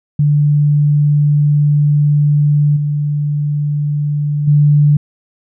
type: tone with level steps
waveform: sine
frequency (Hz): 147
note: D3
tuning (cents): +2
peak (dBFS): -8 / -13 / -6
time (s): 0.19-4.97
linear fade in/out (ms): 5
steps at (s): 2.76 / 4.47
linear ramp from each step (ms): 10
effects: none